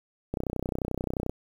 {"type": "click train", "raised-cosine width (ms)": 2, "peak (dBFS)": -16, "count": 31, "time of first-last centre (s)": [0.34, 1.295], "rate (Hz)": 31.4, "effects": ["8-bit"]}